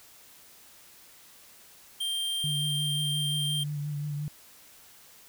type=tone; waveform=square; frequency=3176 Hz; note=G7; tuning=22 cents sharp; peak=-29 dBFS; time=2-3.64 s; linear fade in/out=10 ms
type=tone with vibrato; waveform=sine; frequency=146.9 Hz; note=D3; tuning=1 cent sharp; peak=-30 dBFS; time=2.44-4.28 s; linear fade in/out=0 ms; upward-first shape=triangle; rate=5.7 Hz; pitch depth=38 cents each way
effects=white hiss -54 dBFS RMS until 5.28 s